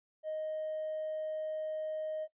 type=tone with hard clipping; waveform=sine; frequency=623 Hz; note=D#5; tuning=2 cents sharp; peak=-35 dBFS; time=0.23-2.28 s; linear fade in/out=50 ms; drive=1 dB; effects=noise-tail reverb RT60 0.1 s tail -18 dB re dry + resampled to 8000 Hz